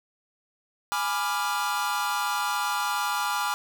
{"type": "chord", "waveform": "45% pulse", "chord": "G# diminished seventh", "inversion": "none", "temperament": "equal with one note detuned", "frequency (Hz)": [830.6, 987.8, 1184.2, 1396.9], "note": ["G#5", "B5", "D6", "F6"], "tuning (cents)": [0, 0, 14, 0], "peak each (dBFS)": -31, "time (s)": [0.92, 3.54], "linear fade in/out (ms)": 0, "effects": []}